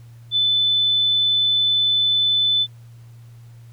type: tone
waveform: sine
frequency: 3509 Hz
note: A7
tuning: 5 cents flat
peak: -15 dBFS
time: 0.31-2.67 s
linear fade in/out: 50 ms
effects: added 117 Hz sine -40 dBFS peak until 3.72 s + pink hiss -58 dBFS RMS until 3.72 s